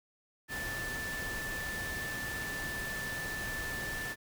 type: tone in noise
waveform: sine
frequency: 1760 Hz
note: A6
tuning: in tune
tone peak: -37 dBFS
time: 0.48-4.16 s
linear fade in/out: 50 ms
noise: pink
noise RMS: -41 dBFS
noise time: 0.48-4.16 s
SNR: +1 dB
effects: none